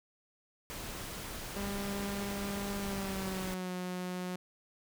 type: noise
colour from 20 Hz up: pink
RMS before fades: -42 dBFS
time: 0.7-3.54 s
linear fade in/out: 0 ms
type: tone with pitch glide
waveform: sawtooth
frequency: 200.1 to 181.38 Hz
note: G3 to F#3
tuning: +36 to -34 cents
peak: -32 dBFS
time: 1.56-4.36 s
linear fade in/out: 5 ms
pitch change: -170 cents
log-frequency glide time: 2.78-3.73 s
effects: none